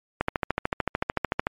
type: click train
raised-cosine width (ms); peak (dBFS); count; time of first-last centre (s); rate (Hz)
0.5; -8; 18; 0.21-1.469; 13.5
effects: MP3 64 kbps